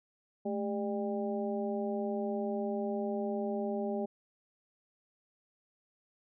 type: harmonic tone with a mistuned harmonic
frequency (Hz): 199.9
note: G3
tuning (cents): +34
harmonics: 1 / 2 / 3 / 4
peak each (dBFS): -35 / -36 / -38 / -42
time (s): 0.45-4.06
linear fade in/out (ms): 10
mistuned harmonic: 1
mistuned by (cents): +140
effects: none